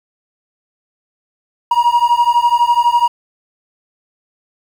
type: beating tone pair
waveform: triangle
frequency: 948 / 960 Hz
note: A#5 / B5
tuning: +29 / -49 cents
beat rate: 12 Hz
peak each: -11 dBFS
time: 1.71-3.08 s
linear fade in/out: 5 ms
effects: 7-bit